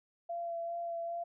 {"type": "tone with vibrato", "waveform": "sine", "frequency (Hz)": 680, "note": "F5", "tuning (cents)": -46, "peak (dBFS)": -35, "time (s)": [0.29, 1.24], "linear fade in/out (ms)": 10, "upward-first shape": "sine", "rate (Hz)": 2.5, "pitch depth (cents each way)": 16, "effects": []}